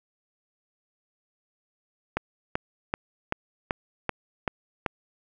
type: click train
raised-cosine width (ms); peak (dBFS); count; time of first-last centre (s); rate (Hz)
0.5; -10; 8; 2.17-4.862; 2.6
effects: none